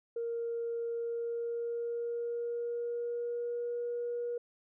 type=tone with pitch glide; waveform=sine; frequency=466.2 to 478.5 Hz; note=A#4 to A#4; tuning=0 to +45 cents; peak=-32 dBFS; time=0.16-4.38 s; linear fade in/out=5 ms; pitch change=+45 cents; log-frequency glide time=0.91-3.77 s; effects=tanh soft clip ceiling -28 dBFS